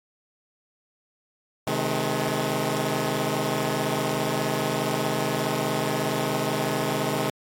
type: chord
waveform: 10% pulse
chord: Ab major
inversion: first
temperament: equal with one note detuned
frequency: 130.81 / 155.56 / 212.4 Hz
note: C3 / Eb3 / Ab3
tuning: 0 / 0 / +39 cents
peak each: -20 dBFS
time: 1.67-7.3 s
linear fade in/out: 2 ms
effects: AAC 64 kbps